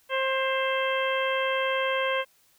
harmonic tone with a mistuned harmonic, 530 Hz, C5, 22 cents sharp, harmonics 1 / 2 / 3 / 4 / 5 / 6, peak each -27 / -30 / -32 / -33 / -34 / -35 dBFS, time 0.09-2.25 s, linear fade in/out 50 ms, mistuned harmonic 4, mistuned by -24 cents, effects white hiss -63 dBFS RMS until 2.58 s

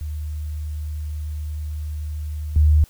sine tone with level steps, 75.8 Hz, D#2, 45 cents flat, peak -25 / -11 dBFS, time 0.01-2.84 s, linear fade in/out 0 ms, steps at 2.56 s, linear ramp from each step 2 ms, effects white hiss -52 dBFS RMS until 2.89 s

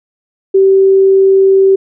sine tone, 386.4 Hz, G4, 25 cents flat, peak -4 dBFS, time 0.54-1.76 s, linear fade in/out 10 ms, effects none

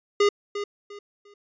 square tone with echo, 408.5 Hz, G#4, 29 cents flat, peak -17 dBFS, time 0.2-0.29 s, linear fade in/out 5 ms, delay 350 ms, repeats 3, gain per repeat -11 dB, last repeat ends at 1.34 s, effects resampled to 16000 Hz

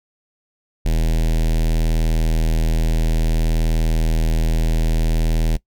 square tone with notch filter, 40.29 Hz, E1, 39 cents flat, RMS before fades -17 dBFS, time 0.85-5.57 s, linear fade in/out 10 ms, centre 1200 Hz, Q 0.89, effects noise-tail reverb RT60 0.1 s tail -20 dB re dry

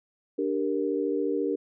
sine chord, G minor, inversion second, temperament equal, 293.7 / 392 / 466.2 Hz, D4 / G4 / Bb4, 0 / 0 / 0 cents, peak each -29 dBFS, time 0.38-1.56 s, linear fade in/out 10 ms, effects none

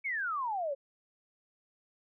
sine exponential sweep, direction down, 2287 to 532 Hz, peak -31 dBFS, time 0.04-0.75 s, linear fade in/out 20 ms, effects none

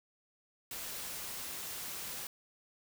white noise, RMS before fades -42 dBFS, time 0.71-2.27 s, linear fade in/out 2 ms, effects none

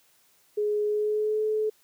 sine tone with pitch glide, 418.7 to 431 Hz, G#4 to A4, +14 to -36 cents, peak -23 dBFS, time 0.57-1.7 s, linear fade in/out 10 ms, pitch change +50 cents, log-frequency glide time 0.85-1.43 s, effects white hiss -63 dBFS RMS until 1.83 s + high-pass 100 Hz 12 dB/octave

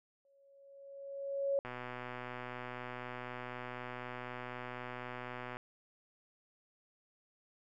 sine tone with exponential growth, 554.4 Hz, C#5, in tune, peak -28 dBFS, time 0.25-1.59 s, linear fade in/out 1 ms, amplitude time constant 290 ms
click train, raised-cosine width 0.5 ms, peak -28 dBFS, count 487, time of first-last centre 1.65-5.569 s, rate 124 Hz
effects none

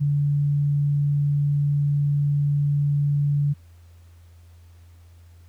sine tone, 144.1 Hz, D3, 33 cents flat, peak -18 dBFS, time 0-3.54 s, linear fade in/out 20 ms, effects added 85 Hz sine -46 dBFS peak until 5.48 s + pink hiss -62 dBFS RMS until 5.48 s

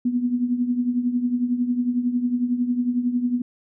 sine tone with tremolo, 245 Hz, B3, 14 cents flat, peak -16 dBFS, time 0.05-3.42 s, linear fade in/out 5 ms, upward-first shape triangle, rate 11 Hz, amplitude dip 75%, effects none

